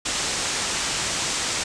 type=low-pass noise; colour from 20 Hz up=white; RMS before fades=-26 dBFS; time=0.05-1.64 s; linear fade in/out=10 ms; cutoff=8400 Hz; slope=48 dB/octave; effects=none